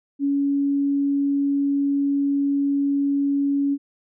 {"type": "tone", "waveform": "sine", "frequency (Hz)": 280.9, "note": "C#4", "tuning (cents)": 23, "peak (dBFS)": -18, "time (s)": [0.19, 3.78], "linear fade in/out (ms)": 50, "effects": []}